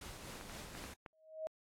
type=noise with tremolo; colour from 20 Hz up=pink; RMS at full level=-48 dBFS; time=0.01-0.94 s; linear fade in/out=5 ms; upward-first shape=sine; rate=4 Hz; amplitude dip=35%
type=clicks; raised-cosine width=0.5 ms; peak=-33 dBFS; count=5; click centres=0.411 / 0.497 / 0.751 / 0.84 / 1.062 s
type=tone with exponential growth; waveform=sine; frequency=632 Hz; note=D#5; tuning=27 cents sharp; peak=-35 dBFS; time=1.13-1.47 s; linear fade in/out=0 ms; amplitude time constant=73 ms
effects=low-pass 12000 Hz 12 dB/octave + AAC 64 kbps